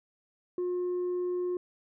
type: tone with tanh clipping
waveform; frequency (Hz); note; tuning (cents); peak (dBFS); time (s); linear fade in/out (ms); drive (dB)
sine; 358.3; F4; +44; -29; 0.58-1.57; 2; 1
effects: none